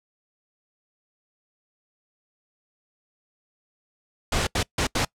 pink noise bursts at uneven times, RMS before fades -23 dBFS, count 4, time 4.32-4.47 / 4.55-4.63 / 4.78-4.87 / 4.95-5.05 s, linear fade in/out 5 ms, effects noise-tail reverb RT60 0.1 s tail -24 dB re dry + low-pass 8000 Hz 12 dB/octave

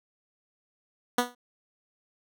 10% pulse tone with exponential decay, 244.8 Hz, B3, 15 cents flat, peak -11 dBFS, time 1.18-1.35 s, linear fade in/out 5 ms, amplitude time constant 35 ms, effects none

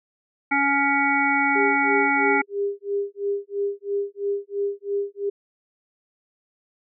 harmonic tone, 280 Hz, C#4, 18 cents sharp, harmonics 1 / 3 / 5 / 7 / 8, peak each -25 / -23 / -25 / -26 / -23 dBFS, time 0.51-2.42 s, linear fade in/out 10 ms
sine tone with tremolo, 402.4 Hz, G4, 45 cents sharp, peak -20 dBFS, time 1.55-5.3 s, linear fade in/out 10 ms, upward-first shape sine, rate 3 Hz, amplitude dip 100%
effects none

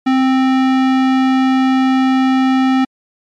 sine tone with sample-and-hold, 261.6 Hz, C4, in tune, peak -9 dBFS, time 0.06-2.85 s, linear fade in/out 10 ms, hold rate 1050 Hz, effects low-pass 3000 Hz 12 dB/octave + MP3 96 kbps

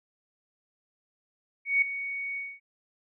sine tone with ADSR envelope, 2232 Hz, C#7, 11 cents sharp, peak -18 dBFS, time 1.65-2.6 s, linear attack 170 ms, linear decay 4 ms, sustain -13 dB, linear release 230 ms, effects none

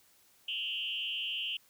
sine tone with frequency modulation, 2961 Hz, F#7, 1 cent sharp, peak -33 dBFS, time 0.48-1.57 s, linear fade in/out 5 ms, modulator 192 Hz, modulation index 1.3, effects white hiss -65 dBFS RMS until 1.69 s

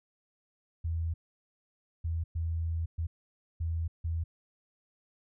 sine tone bursts at uneven times, 82.41 Hz, E2, in tune, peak -29 dBFS, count 6, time 0.84-1.14 / 2.04-2.24 / 2.35-2.86 / 2.98-3.07 / 3.6-3.88 / 4.04-4.24 s, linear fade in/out 10 ms, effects none

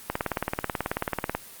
click train, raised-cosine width 0.5 ms, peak -10 dBFS, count 24, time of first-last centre 0.1-1.35 s, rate 18.4 Hz, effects white hiss -45 dBFS RMS until 1.6 s + Opus 24 kbps

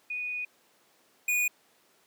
sine / square tone pair in turn, 2473 / 2459 Hz, D#7 / D#7, -11 / -21 cents, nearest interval unison, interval 10 cents, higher first, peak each -31 / -25 dBFS, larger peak second, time 0.1-0.45 / 1.28-1.48 s, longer first, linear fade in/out 5 ms, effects pink hiss -64 dBFS RMS until 2.06 s + high-pass 300 Hz 12 dB/octave

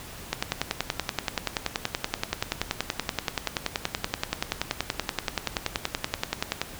click train, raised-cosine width 0.2 ms, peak -7 dBFS, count 67, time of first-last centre 0.33-6.616 s, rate 10.5 Hz, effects pink hiss -42 dBFS RMS until 6.79 s

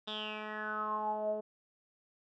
10% pulse tone with low-pass filter sweep, 213.7 Hz, G#3, 50 cents sharp, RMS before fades -37 dBFS, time 0.07-1.41 s, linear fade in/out 10 ms, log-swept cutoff 3700 to 540 Hz, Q 9, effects none

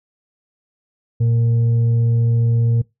sine tone with frequency modulation, 116.54 Hz, A#2, in tune, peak -13 dBFS, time 1.2-2.82 s, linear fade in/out 10 ms, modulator 348 Hz, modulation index 0.23, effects noise-tail reverb RT60 0.2 s tail -22 dB re dry

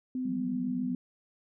sine tone with pitch glide, 255.4 to 250.3 Hz, C4 to B3, -42 to +23 cents, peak -30 dBFS, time 0.15-0.95 s, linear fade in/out 2 ms, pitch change -35 cents, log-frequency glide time 0.31-0.47 s
sine tone with vibrato, 189.9 Hz, F#3, 45 cents sharp, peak -34 dBFS, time 0.25-0.95 s, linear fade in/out 5 ms, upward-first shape square, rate 13 Hz, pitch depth 110 cents each way
effects none

